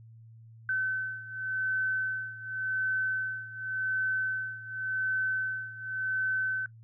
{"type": "beating tone pair", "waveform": "sine", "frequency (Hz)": [1526, 1526.89], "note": ["G6", "G6"], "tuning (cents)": [-47, -46], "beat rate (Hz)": 0.89, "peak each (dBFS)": [-34, -31], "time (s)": [0.69, 6.66], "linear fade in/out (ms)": 2, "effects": ["noise-tail reverb RT60 0.1 s tail -18 dB re dry", "added 113 Hz sine -49 dBFS peak until 6.83 s"]}